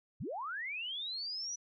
sine linear sweep, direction up, 71.8 to 5960 Hz, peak -37 dBFS, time 0.2-1.56 s, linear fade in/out 10 ms, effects none

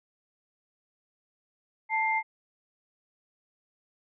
sine tone pair together, 883.8 / 2102 Hz, A5 / C7, +7 / +7 cents, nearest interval octave + minor third, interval 1500 cents, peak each -27 dBFS, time 1.89-2.23 s, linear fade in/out 50 ms, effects none

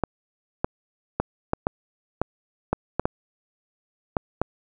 clicks, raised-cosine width 1 ms, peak -7 dBFS, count 11, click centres 0.037 / 0.645 / 1.2 / 1.534 / 1.669 / 2.216 / 2.73 / 2.996 / 3.055 / 4.168 / 4.416 s, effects none

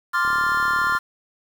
triangle chord, D minor seventh, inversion third, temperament equal, 1046.5 / 1174.7 / 1396.9 / 1760 Hz, C6 / D6 / F6 / A6, 0 / 0 / 0 / 0 cents, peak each -22 / -25 / -19 / -25 dBFS, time 0.13-0.99 s, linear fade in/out 20 ms
click train, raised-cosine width 2 ms, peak -26 dBFS, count 27, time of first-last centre 0.25-0.951 s, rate 37.1 Hz
effects 7-bit

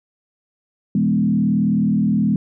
sine tone with frequency modulation, 207.7 Hz, G#3, in tune, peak -14 dBFS, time 0.95-2.36 s, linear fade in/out 2 ms, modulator 38.9 Hz, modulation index 1.2, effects none

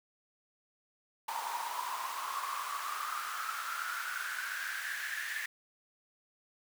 pink noise with high-pass filter sweep, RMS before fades -38 dBFS, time 1.28-5.46 s, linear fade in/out 5 ms, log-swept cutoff 900 to 1800 Hz, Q 9.5, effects none

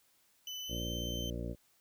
35% pulse tone with pitch glide, 3008 to 3087 Hz, F#7 to G7, +28 to -27 cents, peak -38 dBFS, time 0.47-1.3 s, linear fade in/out 2 ms, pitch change +45 cents, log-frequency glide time 0.62-0.83 s
harmonic tone, 58.8 Hz, A#1, 16 cents sharp, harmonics 1 / 2 / 3 / 4 / 5 / 6 / 8 / 9 / 10, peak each -40 / -43 / -45 / -46 / -47 / -48 / -49 / -50 / -50 dBFS, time 0.68-1.56 s, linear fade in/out 50 ms
effects white hiss -70 dBFS RMS until 1.8 s

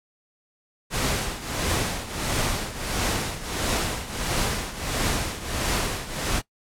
pink noise with tremolo, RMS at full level -23 dBFS, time 0.9-6.42 s, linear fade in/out 50 ms, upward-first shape triangle, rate 1.5 Hz, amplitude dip 80%, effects noise-tail reverb RT60 0.1 s tail -20 dB re dry + low-pass 11000 Hz 12 dB/octave

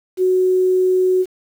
sine tone with quantisation, 370 Hz, F#4, in tune, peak -12 dBFS, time 0.17-1.26 s, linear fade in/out 50 ms, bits 7, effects none

